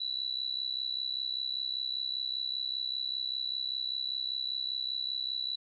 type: tone with amplitude modulation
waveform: sine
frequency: 3951 Hz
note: B7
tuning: in tune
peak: -28 dBFS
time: 0-5.56 s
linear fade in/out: 10 ms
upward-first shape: sine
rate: 65.1 Hz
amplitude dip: 85%
effects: none